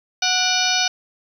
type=harmonic tone with a mistuned harmonic; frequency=737 Hz; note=F#5; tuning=7 cents flat; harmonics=1 / 2 / 3 / 4 / 5 / 6 / 7 / 8; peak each=-25 / -25 / -25 / -25 / -25 / -25 / -25 / -25 dBFS; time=0.22-0.88 s; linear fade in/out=5 ms; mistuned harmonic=3; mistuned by=+120 cents; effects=8-bit